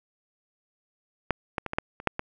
clicks, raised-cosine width 0.5 ms, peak -8 / -12 / -17 / -16 / -8 / -24 / -6 / -14 dBFS, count 8, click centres 1.307 / 1.582 / 1.663 / 1.734 / 1.785 / 2.001 / 2.073 / 2.194 s, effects none

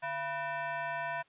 sine tone with frequency modulation, 150 Hz, D3, 37 cents sharp, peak -33 dBFS, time 0.02-1.23 s, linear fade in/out 20 ms, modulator 830 Hz, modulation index 2.2, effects white hiss -67 dBFS RMS until 1.28 s + resampled to 8000 Hz

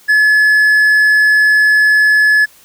triangle tone, 1711 Hz, A6, 49 cents flat, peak -5 dBFS, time 0.08-2.46 s, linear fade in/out 20 ms, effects white hiss -45 dBFS RMS until 2.64 s

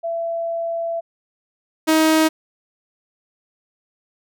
sine / sawtooth tone pair in turn, 670 / 316.2 Hz, E5 / D#4, +28 / +28 cents, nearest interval octave + minor second, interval 1300 cents, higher first, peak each -21 / -9 dBFS, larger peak second, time 0.03-1.01 / 1.87-2.29 s, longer first, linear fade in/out 20 ms, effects none

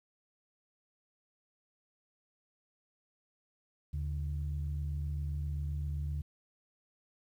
sine tone pair together, 76.23 / 143.9 Hz, D#2 / D3, -35 / -35 cents, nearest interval major seventh, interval 1100 cents, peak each -33 / -38 dBFS, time 3.93-6.22 s, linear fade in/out 10 ms, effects tanh soft clip ceiling -27 dBFS + 11-bit

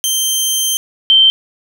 15% pulse / sine tone pair in turn, 3136 / 3119 Hz, G7 / G7, 0 / -9 cents, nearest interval unison, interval 9 cents, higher first, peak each -6 / -5 dBFS, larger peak second, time 0.04-0.77 / 1.1-1.3 s, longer first, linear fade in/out 0 ms, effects none

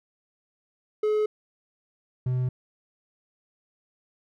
triangle tone pair in turn, 426 / 126.65 Hz, G#4 / B2, +44 / +44 cents, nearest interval octave + major sixth, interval 2100 cents, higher first, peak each -19 / -21 dBFS, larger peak first, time 1.03-1.26 / 2.26-2.49 s, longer neither, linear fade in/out 5 ms, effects none

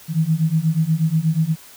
sine beating tone pair, 155.56 / 163.86 Hz, D#3 / E3, 0 / -10 cents, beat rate 8.3 Hz, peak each -19 / -18 dBFS, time 0.08-1.56 s, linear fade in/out 50 ms, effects white hiss -44 dBFS RMS until 1.76 s

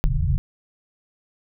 pink low-pass noise, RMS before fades -20 dBFS, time 0.04-0.38 s, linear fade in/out 0 ms, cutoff 160 Hz, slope 96 dB/octave, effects none

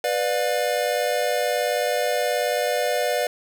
square chord, B diminished, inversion none, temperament just, 493.9 / 592.7 / 711.2 Hz, B4 / D5 / F5, 0 / +16 / +31 cents, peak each -26 / -25 / -27 dBFS, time 0.04-3.27 s, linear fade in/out 2 ms, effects none

